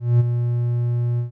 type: tone with ADSR envelope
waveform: triangle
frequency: 120 Hz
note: B2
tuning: 49 cents flat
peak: -8 dBFS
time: 0-1.31 s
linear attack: 200 ms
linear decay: 23 ms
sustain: -8 dB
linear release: 120 ms
effects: none